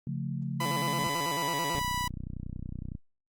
sine chord, Db augmented, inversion none, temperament equal, 138.59 / 174.61 / 220 Hz, Db3 / F3 / A3, 0 / 0 / 0 cents, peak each -33 / -36 / -38 dBFS, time 0.07-1.07 s, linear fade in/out 2 ms
sawtooth tone with pitch glide, 1000 to 984.5 Hz, B5 to B5, +21 to -6 cents, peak -26 dBFS, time 0.6-2.08 s, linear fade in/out 5 ms, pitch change -27 cents, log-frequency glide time 1.05-1.56 s
10% pulse tone with vibrato, 155.56 Hz, D#3, in tune, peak -25 dBFS, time 0.6-1.8 s, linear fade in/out 10 ms, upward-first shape square, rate 9.1 Hz, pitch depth 160 cents each way
click train, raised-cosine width 5 ms, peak -25 dBFS, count 38, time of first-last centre 1.75-2.951 s, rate 30.8 Hz
effects Opus 48 kbps

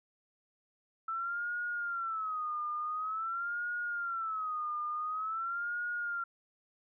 sine tone with vibrato, 1318.5 Hz, E6, in tune, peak -33 dBFS, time 1.08-6.24 s, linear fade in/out 5 ms, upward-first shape sine, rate 0.47 Hz, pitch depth 150 cents each way, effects none

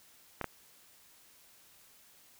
clicks, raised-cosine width 0.5 ms, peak -19 dBFS, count 2, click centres 0.413 / 0.443 s, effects white hiss -61 dBFS RMS until 2.39 s

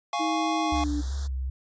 square chord, Db major, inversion first, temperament equal, 698.5 / 830.6 / 1108.7 Hz, F5 / Ab5 / Db6, 0 / 0 / 0 cents, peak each -31 dBFS, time 0.13-0.84 s, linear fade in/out 2 ms
sine tone with pitch glide, 318.5 to 293.8 Hz, D#4 to D4, +41 to +1 cents, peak -27 dBFS, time 0.19-1.02 s, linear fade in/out 20 ms, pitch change -140 cents, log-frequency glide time 0.62-0.88 s
sine tone with vibrato, 67.1 Hz, C2, 44 cents sharp, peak -27 dBFS, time 0.72-1.5 s, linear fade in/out 5 ms, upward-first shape square, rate 2.6 Hz, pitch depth 51 cents each way
white band-stop noise, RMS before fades -41 dBFS, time 0.74-1.28 s, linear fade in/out 20 ms, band 1800 to 3400 Hz, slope 96 dB/octave
effects resampled to 16000 Hz

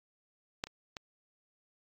clicks, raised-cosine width 0.2 ms, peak -15 / -30 / -23 dBFS, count 3, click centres 0.639 / 0.67 / 0.968 s, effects AAC 48 kbps

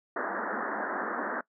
white band-pass noise, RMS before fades -33 dBFS, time 0.16-1.41 s, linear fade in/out 5 ms, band 200 to 1800 Hz, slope 96 dB/octave, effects noise-tail reverb RT60 0.1 s tail -21 dB re dry

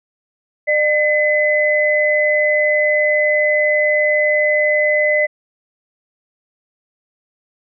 sine tone pair together, 602 / 2025 Hz, D5 / B6, +43 / +43 cents, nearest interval octave + major sixth, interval 2100 cents, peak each -15 dBFS, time 0.67-5.27 s, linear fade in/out 20 ms, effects none

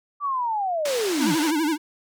sine linear sweep, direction down, 1177 to 130.81 Hz, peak -22 dBFS, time 0.2-1.36 s, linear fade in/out 50 ms
white band-pass noise, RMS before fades -31 dBFS, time 0.85-1.51 s, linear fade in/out 5 ms, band 320 to 6300 Hz, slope 12 dB/octave
square tone with vibrato, 311.3 Hz, D#4, 1 cent sharp, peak -21 dBFS, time 1.18-1.78 s, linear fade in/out 50 ms, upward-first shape sine, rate 12 Hz, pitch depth 120 cents each way
effects none

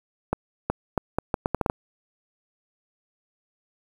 accelerating click train, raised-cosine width 1 ms, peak -8 dBFS, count 10, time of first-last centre 0.33-1.699 s, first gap 370 ms, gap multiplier 0.75, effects 7-bit

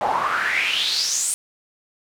pink noise with band-pass filter sweep, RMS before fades -22 dBFS, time 0.01-1.34 s, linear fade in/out 0 ms, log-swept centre 730 to 9100 Hz, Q 5.7, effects none

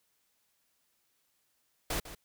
pink noise with echo, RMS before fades -33 dBFS, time 1.9-2 s, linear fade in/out 5 ms, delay 150 ms, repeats 1, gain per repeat -13 dB, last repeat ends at 2.15 s, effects white hiss -75 dBFS RMS until 2.24 s

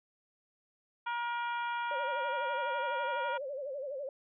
harmonic tone, 475.1 Hz, A#4, 33 cents sharp, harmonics 2 / 3 / 4 / 5 / 6 / 7, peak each -34 / -38 / -49 / -46 / -52 / -50 dBFS, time 1.06-3.38 s, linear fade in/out 10 ms
sine tone with vibrato, 552 Hz, C#5, 7 cents flat, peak -36 dBFS, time 1.91-4.09 s, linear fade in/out 2 ms, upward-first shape sine, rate 12 Hz, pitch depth 120 cents each way
effects none

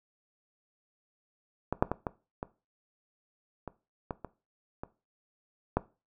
clicks, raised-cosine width 1 ms, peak -15 / -8 / -15 / -17 / -20 / -24 / -19 / -24 / -23 / -11 dBFS, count 10, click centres 1.726 / 1.825 / 1.916 / 2.068 / 2.429 / 3.677 / 4.108 / 4.247 / 4.835 / 5.77 s, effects noise-tail reverb RT60 0.3 s tail -18 dB re dry

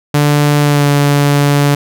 sawtooth tone with pitch glide, 146.5 to 143.57 Hz, D3 to D3, -4 to -39 cents, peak -4 dBFS, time 0.14-1.75 s, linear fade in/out 5 ms, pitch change -35 cents, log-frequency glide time 0.62-0.88 s, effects none

